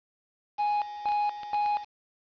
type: tone with tremolo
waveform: triangle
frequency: 830.6 Hz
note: G#5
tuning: in tune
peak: -22 dBFS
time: 0.58-1.85 s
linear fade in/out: 20 ms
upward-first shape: square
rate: 2.1 Hz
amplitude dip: 75%
type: clicks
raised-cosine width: 0.2 ms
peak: -25 dBFS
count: 5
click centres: 1.087 / 1.12 / 1.433 / 1.545 / 1.661 s
effects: resampled to 11025 Hz + 8-bit